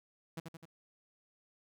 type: tone with echo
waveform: sawtooth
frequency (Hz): 164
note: E3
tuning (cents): -9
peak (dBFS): -35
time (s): 0.37-0.4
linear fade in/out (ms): 5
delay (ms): 85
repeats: 3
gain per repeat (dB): -4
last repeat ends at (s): 0.655
effects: none